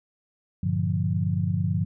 sine chord, G minor seventh, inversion none, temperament equal with one note detuned, 98 / 116.54 / 146.16 / 174.61 Hz, G2 / Bb2 / D3 / F3, 0 / 0 / -8 / 0 cents, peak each -26 / -31 / -28 / -27 dBFS, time 0.63-1.85 s, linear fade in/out 5 ms, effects none

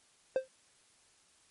triangle tone with exponential decay, 523.3 Hz, C5, in tune, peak -21 dBFS, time 0.36-0.48 s, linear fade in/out 1 ms, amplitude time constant 24 ms, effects white hiss -66 dBFS RMS until 1.5 s + MP3 48 kbps

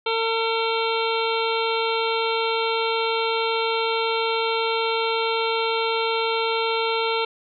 harmonic tone, 452.7 Hz, A4, 49 cents sharp, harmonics 1 / 2 / 3 / 5 / 6 / 7 / 8 / 9, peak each -24 / -27 / -29 / -31 / -32 / -32 / -33 / -34 dBFS, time 0.06-7.25 s, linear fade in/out 5 ms, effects none

